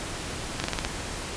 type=slowing click train; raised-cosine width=0.2 ms; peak=-9 dBFS; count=6; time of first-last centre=0.6-0.849 s; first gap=40 ms; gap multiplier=1.11; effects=pink hiss -34 dBFS RMS until 1.36 s + resampled to 22050 Hz